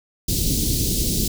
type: band-stop noise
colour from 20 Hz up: pink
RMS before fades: -21 dBFS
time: 0.28-1.28 s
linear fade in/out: 5 ms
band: 350 to 4000 Hz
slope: 24 dB/octave
effects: none